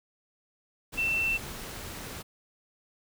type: tone in noise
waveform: sine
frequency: 2682 Hz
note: E7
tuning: 29 cents sharp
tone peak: -25 dBFS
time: 0.97-1.38 s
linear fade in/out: 20 ms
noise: pink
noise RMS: -40 dBFS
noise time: 0.92-2.23 s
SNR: +12 dB
effects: none